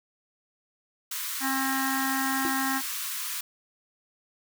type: high-pass noise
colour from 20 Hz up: white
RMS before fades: -33 dBFS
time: 1.11-3.41 s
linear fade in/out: 5 ms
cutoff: 990 Hz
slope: 96 dB/octave
type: harmonic tone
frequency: 267.5 Hz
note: C4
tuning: 38 cents sharp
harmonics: 1 / 3 / 4 / 5 / 6 / 7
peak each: -30 / -33 / -34 / -37 / -34 / -34 dBFS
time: 1.4-2.82 s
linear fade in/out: 50 ms
type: tone with exponential decay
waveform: sine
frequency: 331.4 Hz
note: E4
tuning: 9 cents sharp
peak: -25 dBFS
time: 2.45-2.57 s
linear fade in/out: 0 ms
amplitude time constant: 24 ms
effects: none

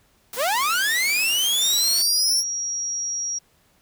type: high-pass noise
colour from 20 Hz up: white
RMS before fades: -34 dBFS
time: 0.33-2.02 s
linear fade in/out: 2 ms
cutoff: 160 Hz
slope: 96 dB/octave
type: linear sweep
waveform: sawtooth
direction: up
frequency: 447.5 to 5588 Hz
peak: -16 dBFS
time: 0.36-2.44 s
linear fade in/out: 50 ms
type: tone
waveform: sine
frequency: 5670 Hz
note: F8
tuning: 25 cents sharp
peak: -24 dBFS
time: 1.61-3.39 s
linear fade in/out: 10 ms
effects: pink hiss -61 dBFS RMS until 3.81 s

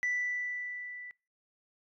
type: tone with level ramp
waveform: sine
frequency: 1975.5 Hz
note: B6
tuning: in tune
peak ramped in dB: -26 to -43 dBFS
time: 0.03-1.11 s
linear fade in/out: 0 ms
effects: noise-tail reverb RT60 0.4 s tail -26 dB re dry + tanh soft clip ceiling -26 dBFS

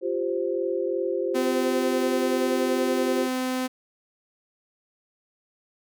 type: chord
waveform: sine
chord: F suspended second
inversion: none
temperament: equal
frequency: 349.2 / 392 / 523.3 Hz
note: F4 / G4 / C5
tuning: 0 / 0 / 0 cents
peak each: -28 dBFS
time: 0.01-3.29 s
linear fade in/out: 50 ms
type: tone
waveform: sawtooth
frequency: 256.4 Hz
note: C4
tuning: 35 cents flat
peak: -21 dBFS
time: 1.34-3.68 s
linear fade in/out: 20 ms
effects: none

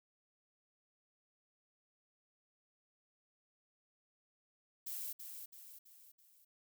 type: noise with echo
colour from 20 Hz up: violet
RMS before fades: -43 dBFS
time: 4.86-5.13 s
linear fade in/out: 10 ms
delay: 330 ms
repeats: 4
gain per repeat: -6 dB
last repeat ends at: 6.45 s
effects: none

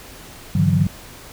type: tone cluster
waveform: sine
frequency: 100.6 / 145 / 160 / 182.3 Hz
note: G2 / D3 / D#3 / F#3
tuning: +45 / -22 / +49 / -25 cents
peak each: -19 dBFS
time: 0.55-0.87 s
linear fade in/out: 5 ms
effects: pink hiss -40 dBFS RMS until 1.32 s

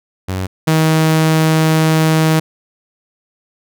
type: tone pair in turn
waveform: sawtooth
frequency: 93.7 / 158.63 Hz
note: F#2 / D#3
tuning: +22 / +34 cents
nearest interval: major sixth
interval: 912 cents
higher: second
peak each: -14 / -6 dBFS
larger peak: second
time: 0.28-0.47 / 0.67-2.4 s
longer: second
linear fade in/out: 10 ms
effects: none

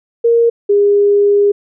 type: tone pair in turn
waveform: sine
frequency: 466.2 / 406.9 Hz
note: A#4 / G#4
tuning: 0 / -35 cents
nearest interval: major second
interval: 235 cents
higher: first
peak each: -7 dBFS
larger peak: neither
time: 0.24-0.5 / 0.69-1.52 s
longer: second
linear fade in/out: 10 ms
effects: none

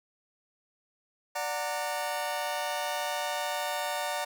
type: chord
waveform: sawtooth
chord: D augmented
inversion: none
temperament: just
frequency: 587.3 / 734.2 / 917.7 Hz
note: D5 / F#5 / A#5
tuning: 0 / -14 / -27 cents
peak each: -31 dBFS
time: 1.35-4.25 s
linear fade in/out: 10 ms
effects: none

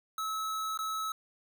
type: tone with dropouts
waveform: square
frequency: 1296 Hz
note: E6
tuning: 30 cents flat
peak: -33 dBFS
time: 0.18-1.12 s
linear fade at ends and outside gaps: 2 ms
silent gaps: 0.775-0.789 s
effects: none

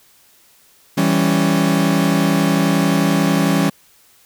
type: chord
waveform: 40% pulse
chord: C# diminished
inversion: first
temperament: equal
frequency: 164.81 / 196 / 277.2 Hz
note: E3 / G3 / C#4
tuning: 0 / 0 / 0 cents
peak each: -17 dBFS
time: 0.97-3.7 s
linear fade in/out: 10 ms
effects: white hiss -52 dBFS RMS until 4.25 s

